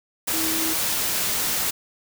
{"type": "tone in noise", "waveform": "sine", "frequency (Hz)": 321.2, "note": "E4", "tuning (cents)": -45, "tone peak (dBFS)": -28, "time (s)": [0.33, 0.74], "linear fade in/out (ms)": 10, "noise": "white", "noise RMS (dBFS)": -24, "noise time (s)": [0.27, 1.71], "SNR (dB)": -7, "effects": []}